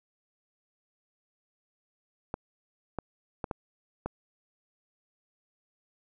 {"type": "clicks", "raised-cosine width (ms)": 1, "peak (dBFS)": -18, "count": 5, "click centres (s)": [2.341, 2.987, 3.442, 3.512, 4.06], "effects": []}